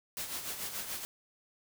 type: noise with tremolo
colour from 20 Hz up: white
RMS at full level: -37 dBFS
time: 0.17-1.05 s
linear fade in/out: 0 ms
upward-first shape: sine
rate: 6.9 Hz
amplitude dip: 55%
effects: none